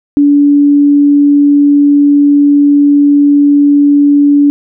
sine tone, 287.5 Hz, D4, 37 cents flat, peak -3 dBFS, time 0.17-4.5 s, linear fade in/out 0 ms, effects none

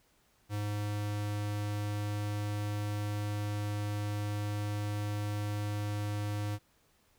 square tone, 103.83 Hz, G#2, in tune, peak -33 dBFS, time 0.49-6.59 s, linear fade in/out 50 ms, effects pink hiss -69 dBFS RMS until 7.18 s

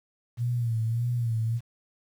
sine tone with vibrato, 116.7 Hz, A#2, 2 cents sharp, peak -24 dBFS, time 0.37-1.61 s, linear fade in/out 50 ms, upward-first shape sine, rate 1.7 Hz, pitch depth 74 cents each way, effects 9-bit

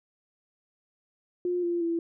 sine tone with pitch steps, 355.5 / 345.4 / 335.5 Hz, F4 / F4 / E4, +31 / -19 / +31 cents, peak -25 dBFS, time 1.45-1.99 s, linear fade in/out 2 ms, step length 180 ms, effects none

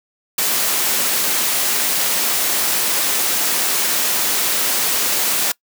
white noise, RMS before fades -18 dBFS, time 0.38-5.52 s, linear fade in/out 5 ms, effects noise-tail reverb RT60 0.1 s tail -23 dB re dry + high-pass 200 Hz 12 dB/octave

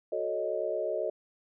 sine chord, D# half-diminished seventh, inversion first, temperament equal, 370 / 440 / 554.4 / 622.3 Hz, F#4 / A4 / C#5 / D#5, 0 / 0 / 0 / 0 cents, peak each -37 / -35 / -35 / -32 dBFS, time 0.12-1.1 s, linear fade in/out 5 ms, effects none

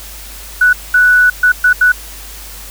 sine tone bursts at uneven times, 1480 Hz, F#6, in tune, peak -5 dBFS, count 5, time 0.61-0.73 / 0.94-1.3 / 1.43-1.52 / 1.64-1.73 / 1.81-1.92 s, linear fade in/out 5 ms, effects added 50 Hz sine -32 dBFS peak until 2.7 s + white hiss -32 dBFS RMS until 2.7 s

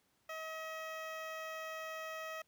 15% pulse tone with notch filter, 637 Hz, D#5, 41 cents sharp, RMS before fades -44 dBFS, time 0.29-2.42 s, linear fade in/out 5 ms, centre 9000 Hz, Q 0.75, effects pink hiss -75 dBFS RMS until 2.47 s + high-pass 100 Hz 12 dB/octave

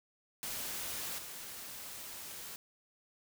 white noise with level steps, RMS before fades -40 / -46 dBFS, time 0.43-2.56 s, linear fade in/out 0 ms, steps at 1.18 s, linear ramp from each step 5 ms, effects none

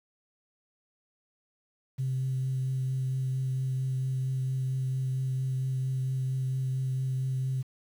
sine tone with vibrato, 130.81 Hz, C3, in tune, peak -26 dBFS, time 1.98-7.63 s, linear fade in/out 20 ms, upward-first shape triangle, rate 4.4 Hz, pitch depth 15 cents each way, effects tanh soft clip ceiling -23 dBFS + 9-bit

